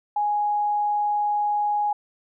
sine tone, 830.6 Hz, G#5, in tune, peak -20 dBFS, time 0.16-1.93 s, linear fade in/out 5 ms, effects none

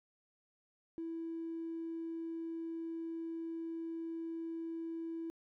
triangle tone, 329.6 Hz, E4, in tune, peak -35 dBFS, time 0.98-5.3 s, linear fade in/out 0 ms, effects tanh soft clip ceiling -36 dBFS

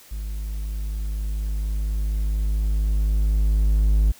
triangle tone with level ramp, 52.1 Hz, G#1, 6 cents sharp, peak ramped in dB -25 to -12 dBFS, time 0.11-4.12 s, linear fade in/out 10 ms, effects white hiss -49 dBFS RMS until 4.19 s

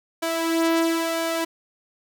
sawtooth tone with flanger, 329.6 Hz, E4, in tune, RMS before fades -23 dBFS, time 0.22-1.45 s, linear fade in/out 10 ms, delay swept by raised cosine 1.3 to 3.1 ms, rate 1 Hz, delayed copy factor +0.55, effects none

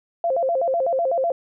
sine tone with vibrato, 600 Hz, D5, 37 cents sharp, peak -18 dBFS, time 0.24-1.32 s, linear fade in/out 2 ms, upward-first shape square, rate 8 Hz, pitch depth 220 cents each way, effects none

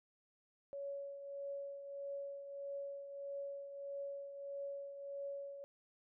sine tone with tremolo, 560 Hz, C#5, 18 cents sharp, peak -40 dBFS, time 0.73-5.64 s, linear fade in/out 0 ms, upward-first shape triangle, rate 1.6 Hz, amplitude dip 60%, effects none

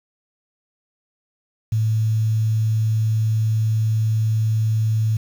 sine tone with quantisation, 110 Hz, A2, in tune, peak -16 dBFS, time 1.72-5.17 s, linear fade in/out 5 ms, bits 7, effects none

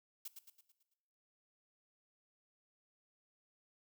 blue noise with echo, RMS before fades -45 dBFS, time 0.25-0.28 s, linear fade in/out 5 ms, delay 110 ms, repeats 6, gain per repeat -6 dB, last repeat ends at 0.94 s, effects noise-tail reverb RT60 1.0 s tail -17 dB re dry

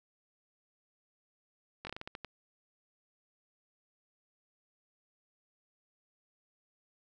slowing click train, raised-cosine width 0.3 ms, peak -25 dBFS, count 9, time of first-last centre 1.85-2.247 s, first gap 20 ms, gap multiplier 1.25, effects none

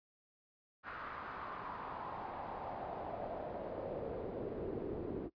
brown noise with band-pass filter sweep, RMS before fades -43 dBFS, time 0.83-5.3 s, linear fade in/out 50 ms, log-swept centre 1400 to 350 Hz, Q 3, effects noise-tail reverb RT60 0.1 s tail -19 dB re dry + resampled to 11025 Hz

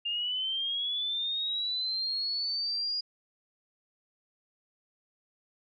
sine linear sweep, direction up, 2798 to 4877 Hz, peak -29 dBFS, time 0.05-3.01 s, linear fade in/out 10 ms, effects none

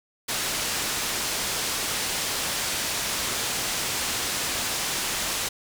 white low-pass noise, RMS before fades -28 dBFS, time 0.28-5.49 s, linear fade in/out 10 ms, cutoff 8200 Hz, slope 12 dB/octave, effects none

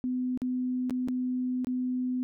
sine tone with dropouts, 252.4 Hz, B3, 38 cents sharp, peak -27 dBFS, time 0.04-2.23 s, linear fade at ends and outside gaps 0 ms, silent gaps 0.375-0.418 / 0.897-0.907 / 1.076-1.085 / 1.646-1.67 s, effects none

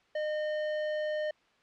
sine tone with tanh clipping, 610 Hz, D#5, 34 cents flat, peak -32 dBFS, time 0.15-1.31 s, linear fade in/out 5 ms, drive 17 dB, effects white hiss -66 dBFS RMS until 1.62 s + low-pass 3000 Hz 12 dB/octave

